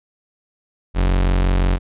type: tone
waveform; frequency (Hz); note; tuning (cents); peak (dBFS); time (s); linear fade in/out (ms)
40% pulse; 45.73; F#1; -20; -13; 0.94-1.79; 50
effects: resampled to 8000 Hz